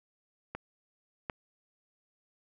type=clicks; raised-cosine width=0.5 ms; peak=-22 / -19 dBFS; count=2; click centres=0.55 / 1.298 s; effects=none